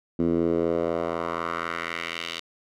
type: tone with band-pass filter sweep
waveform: 10% pulse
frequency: 84 Hz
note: E2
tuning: 33 cents sharp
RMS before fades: -27 dBFS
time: 0.19-2.4 s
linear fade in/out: 5 ms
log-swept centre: 270 to 3400 Hz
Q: 1.9
effects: none